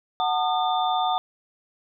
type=tone cluster; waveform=sine; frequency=740 / 896 / 1220 / 3557 Hz; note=F#5 / A5 / D#6 / A7; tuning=0 / +31 / -34 / +18 cents; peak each=-23 / -27 / -28 / -31 dBFS; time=0.2-1.18 s; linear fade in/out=0 ms; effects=none